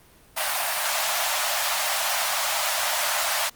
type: high-pass noise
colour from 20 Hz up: pink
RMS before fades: -25 dBFS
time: 0.36-3.5 s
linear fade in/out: 20 ms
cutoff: 590 Hz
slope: 96 dB/octave
effects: pink hiss -54 dBFS RMS until 3.55 s + Opus 32 kbps